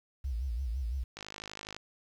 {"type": "tone with vibrato", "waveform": "sine", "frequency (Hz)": 61.74, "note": "B1", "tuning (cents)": 0, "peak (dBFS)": -31, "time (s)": [0.24, 1.04], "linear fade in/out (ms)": 10, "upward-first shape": "sine", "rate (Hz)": 5.9, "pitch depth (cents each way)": 190}
{"type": "click train", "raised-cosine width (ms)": 0.2, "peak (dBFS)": -24, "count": 32, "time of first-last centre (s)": [1.17, 1.765], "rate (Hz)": 52.1}
{"effects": ["10-bit"]}